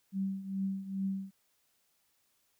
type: tone with tremolo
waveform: sine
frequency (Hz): 193.4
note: G3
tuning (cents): -23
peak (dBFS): -29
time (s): 0.12-1.31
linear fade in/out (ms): 50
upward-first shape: triangle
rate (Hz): 2.4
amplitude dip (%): 80
effects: white hiss -74 dBFS RMS until 2.59 s